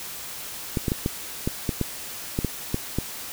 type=clicks; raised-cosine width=3 ms; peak=-10 dBFS; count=11; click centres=0.772 / 0.882 / 0.919 / 1.061 / 1.475 / 1.692 / 1.813 / 2.389 / 2.447 / 2.744 / 2.986 s; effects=white hiss -36 dBFS RMS until 3.32 s